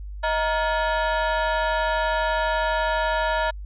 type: ring-modulated tone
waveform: 30% pulse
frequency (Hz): 784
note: G5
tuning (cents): 0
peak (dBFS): -15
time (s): 0.23-3.51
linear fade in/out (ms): 10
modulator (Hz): 154
effects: added 50 Hz sine -32 dBFS peak until 3.65 s + resampled to 8000 Hz